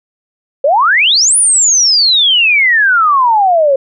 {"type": "exponential two-way sweep", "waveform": "sine", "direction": "up then down", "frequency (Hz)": [527, 10000, 527], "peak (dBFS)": -6, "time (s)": [0.64, 3.76], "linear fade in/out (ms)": 5, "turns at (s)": 1.37, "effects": []}